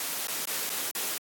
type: noise with dropouts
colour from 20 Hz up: white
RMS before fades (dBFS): -32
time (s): 0-1.18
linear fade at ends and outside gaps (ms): 2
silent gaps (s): 0.272-0.282 / 0.455-0.472 / 0.695-0.7 / 0.912-0.95
effects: high-pass 200 Hz 12 dB/octave + AAC 64 kbps